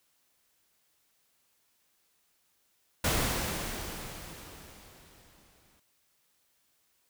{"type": "noise with exponential decay", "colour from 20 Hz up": "pink", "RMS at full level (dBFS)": -27, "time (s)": [3.04, 5.8], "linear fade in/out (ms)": 5, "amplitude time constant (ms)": 600, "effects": ["white hiss -72 dBFS RMS until 7.09 s"]}